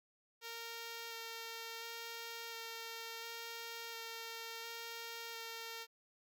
5% pulse tone with vibrato, 459.6 Hz, A#4, 25 cents flat, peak -33 dBFS, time 0.41-5.87 s, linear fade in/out 50 ms, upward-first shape square, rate 0.71 Hz, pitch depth 9 cents each way, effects none

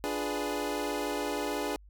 25% pulse chord, D diminished seventh, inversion none, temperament equal, 293.7 / 349.2 / 415.3 / 493.9 Hz, D4 / F4 / Ab4 / Cb5, 0 / 0 / 0 / 0 cents, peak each -31 / -36 / -31 / -35 dBFS, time 0.04-1.76 s, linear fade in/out 0 ms, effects added 50 Hz sine -51 dBFS peak until 1.89 s

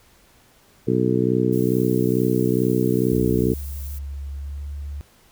harmonic tone, 62.3 Hz, B1, 16 cents sharp, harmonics 2 / 3 / 4 / 5 / 6 / 7, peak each -24 / -24 / -24 / -24 / -24 / -24 dBFS, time 0.87-3.54 s, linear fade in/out 10 ms
violet noise, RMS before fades -40 dBFS, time 1.52-3.99 s, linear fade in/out 10 ms
sine tone with pitch glide, 70 to 71.72 Hz, C#2 to D2, +18 to -40 cents, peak -28 dBFS, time 3.12-5.01 s, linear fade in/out 0 ms, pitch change +42 cents, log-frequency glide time 4.35-4.62 s
effects pink hiss -55 dBFS RMS until 5.31 s

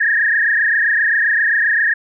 sine tone with frequency modulation, 1760 Hz, A6, in tune, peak -12 dBFS, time 0-1.94 s, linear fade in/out 10 ms, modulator 27.6 Hz, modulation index 4.1, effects none

